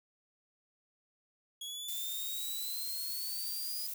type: exponential sweep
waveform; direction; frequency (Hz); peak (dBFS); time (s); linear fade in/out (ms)
sawtooth; up; 3325 to 4978; -37; 1.61-3.87; 5
type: noise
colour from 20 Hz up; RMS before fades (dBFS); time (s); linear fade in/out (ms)
violet; -40; 1.88-3.94; 5
effects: none